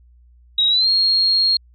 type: tone with pitch glide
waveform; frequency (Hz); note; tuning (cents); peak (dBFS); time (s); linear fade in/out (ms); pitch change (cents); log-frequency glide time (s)
sine; 3818 to 4261; A#7 to C8; +41 to +31; -13; 0.58-1.57; 5; +190; 0.69-0.89
effects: added 60 Hz sine -47 dBFS peak until 1.74 s